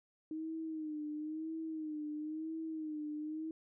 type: tone with vibrato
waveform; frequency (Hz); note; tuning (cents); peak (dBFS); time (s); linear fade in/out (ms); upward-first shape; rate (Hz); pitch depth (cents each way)
sine; 311.1; D#4; 0; -38; 0.31-3.51; 2; sine; 0.99; 63
effects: none